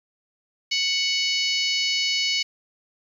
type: harmonic tone with a mistuned harmonic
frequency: 740 Hz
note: F#5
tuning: in tune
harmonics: 3 / 4 / 5 / 6 / 7 / 8 / 9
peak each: -27 / -26 / -33 / -26 / -30 / -36 / -37 dBFS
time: 0.71-2.43 s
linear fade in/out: 10 ms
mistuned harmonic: 5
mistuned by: +54 cents
effects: 9-bit